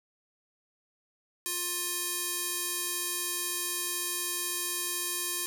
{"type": "tone with band-pass filter", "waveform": "square", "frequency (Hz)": 353, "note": "F4", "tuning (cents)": 19, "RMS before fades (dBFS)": -33, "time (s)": [1.46, 5.46], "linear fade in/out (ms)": 0, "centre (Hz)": 11000, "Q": 0.94, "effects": ["9-bit"]}